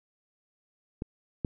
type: clicks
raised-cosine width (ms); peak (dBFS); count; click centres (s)
3; -20 / -16; 2; 1.021 / 1.448
effects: none